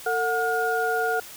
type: tone cluster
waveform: sine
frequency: 450.8 / 731 / 1429 Hz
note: A4 / F#5 / F6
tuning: +42 / -21 / +39 cents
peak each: -26 dBFS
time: 0.06-1.2 s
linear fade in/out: 5 ms
effects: white hiss -42 dBFS RMS until 1.36 s